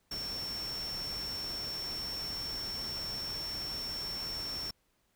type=tone in noise; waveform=sine; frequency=5440 Hz; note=F8; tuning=46 cents flat; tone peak=-36 dBFS; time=0.11-4.71 s; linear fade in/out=5 ms; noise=pink; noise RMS=-45 dBFS; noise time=0.11-4.71 s; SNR=+6 dB; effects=pink hiss -74 dBFS RMS until 5.15 s